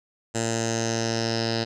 10% pulse tone with low-pass filter sweep, 114.1 Hz, A#2, 37 cents flat, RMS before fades -26 dBFS, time 0.34-1.65 s, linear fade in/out 20 ms, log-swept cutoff 7500 to 4700 Hz, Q 5.8, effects none

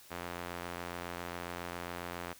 sawtooth tone with band-pass filter, 87.31 Hz, F2, in tune, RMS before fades -42 dBFS, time 0.1-2.34 s, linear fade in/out 20 ms, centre 1400 Hz, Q 0.55, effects white hiss -57 dBFS RMS until 2.39 s

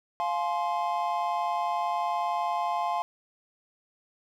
triangle chord, F minor, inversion none, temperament equal with one note detuned, 698.5 / 849.5 / 1046.5 Hz, F5 / Ab5 / C6, 0 / +39 / 0 cents, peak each -28 / -29 / -29 dBFS, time 0.2-3.02 s, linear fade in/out 0 ms, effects none

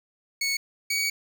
20% pulse tone pair in turn, 2214 / 2257 Hz, C#7 / C#7, -3 / +31 cents, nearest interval unison, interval 34 cents, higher second, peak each -19 dBFS, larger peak neither, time 0.41-0.57 / 0.9-1.1 s, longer second, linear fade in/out 5 ms, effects none

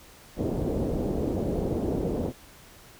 white low-pass noise, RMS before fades -28 dBFS, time 0.36-2.33 s, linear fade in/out 50 ms, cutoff 500 Hz, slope 24 dB/octave, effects pink hiss -51 dBFS RMS until 2.99 s

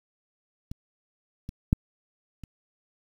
clicks, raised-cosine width 5 ms, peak -23 / -23 / -7 / -28 dBFS, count 4, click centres 0.715 / 1.491 / 1.729 / 2.437 s, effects 8-bit

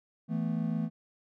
triangle chord, E suspended fourth, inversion none, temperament equal, 164.81 / 220 / 246.9 Hz, E3 / A3 / B3, 0 / 0 / 0 cents, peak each -30 / -30 / -35 dBFS, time 0.28-0.9 s, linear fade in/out 50 ms, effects none

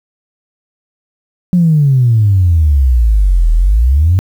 sine exponential two-way sweep, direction down then up, 182.4 to 39.07 to 96.8 Hz, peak -5 dBFS, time 1.53-4.19 s, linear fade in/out 0 ms, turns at 3.52 s, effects tanh soft clip ceiling -1 dBFS + 7-bit

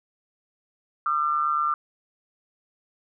sine tone pair together, 1200 / 1348.6 Hz, D6 / E6, +37 / +39 cents, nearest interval major second, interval 202 cents, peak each -23 / -25 dBFS, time 1.06-1.74 s, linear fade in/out 2 ms, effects none

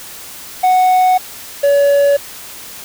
triangle tone pair in turn, 739 / 566.8 Hz, F#5 / C#5, -2 / +38 cents, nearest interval perfect fourth, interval 460 cents, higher first, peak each -6 dBFS, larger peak neither, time 0.63-1.18 / 1.63-2.17 s, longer first, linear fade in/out 10 ms, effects white hiss -32 dBFS RMS until 2.84 s

